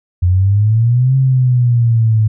sine exponential two-way sweep, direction up then down, 87.31 to 134.2 to 107.6 Hz, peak -8 dBFS, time 0.22-2.28 s, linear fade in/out 10 ms, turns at 1.16 s, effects none

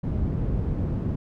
white low-pass noise, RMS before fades -26 dBFS, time 0.03-1.16 s, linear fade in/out 10 ms, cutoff 160 Hz, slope 12 dB/octave, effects none

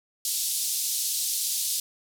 white band-pass noise, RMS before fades -28 dBFS, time 0.25-1.8 s, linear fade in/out 2 ms, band 3800 to 13000 Hz, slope 24 dB/octave, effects none

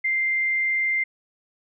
sine tone, 2093 Hz, C7, in tune, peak -20 dBFS, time 0.04-1.04 s, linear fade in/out 10 ms, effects none

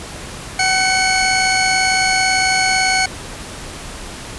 20% pulse tone pair together, 754 / 2204 Hz, F#5 / C#7, +32 / -11 cents, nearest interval octave + perfect fifth, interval 1857 cents, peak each -11 dBFS, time 0.59-3.06 s, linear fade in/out 5 ms, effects pink hiss -31 dBFS RMS until 4.38 s + resampled to 24000 Hz

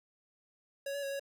square tone with pitch steps, 556 / 567 / 552 / 556 Hz, C#5 / C#5 / C#5 / C#5, +5 / +39 / -7 / +5 cents, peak -36 dBFS, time 0.86-1.196 s, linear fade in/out 5 ms, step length 84 ms, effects 13-bit

